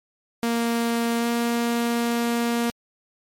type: tone with pitch glide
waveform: sawtooth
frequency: 233.1 to 235.4 Hz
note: A#3 to A#3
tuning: 0 to +17 cents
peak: -17 dBFS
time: 0.43-2.7 s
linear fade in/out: 0 ms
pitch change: +17 cents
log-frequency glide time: 1.19-1.26 s
effects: MP3 64 kbps